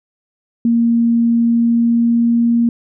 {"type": "tone with pitch glide", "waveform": "sine", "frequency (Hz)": [233.1, 234.6], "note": ["A#3", "A#3"], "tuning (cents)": [0, 11], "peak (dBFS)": -10, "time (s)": [0.65, 2.69], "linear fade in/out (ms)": 2, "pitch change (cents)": 11, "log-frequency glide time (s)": [1.39, 2.55], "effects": []}